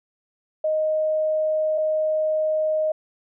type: tone pair in turn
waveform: sine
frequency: 622.3 / 622.3 Hz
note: D#5 / D#5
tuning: 0 / 0 cents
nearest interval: unison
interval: 0 cents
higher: neither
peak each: -19 / -19 dBFS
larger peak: neither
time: 0.64-1.78 / 1.78-2.92 s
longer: neither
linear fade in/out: 5 ms
effects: none